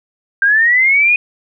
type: linear sweep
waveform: sine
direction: up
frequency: 1572 to 2488 Hz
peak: -8 dBFS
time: 0.42-1.16 s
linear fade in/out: 2 ms
effects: none